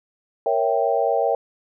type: chord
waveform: sine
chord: A# diminished seventh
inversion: none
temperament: equal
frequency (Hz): 466.2 / 554.4 / 659.3 / 784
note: A#4 / C#5 / E5 / G5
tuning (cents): 0 / 0 / 0 / 0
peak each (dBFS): -23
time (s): 0.46-1.35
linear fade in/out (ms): 2
effects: none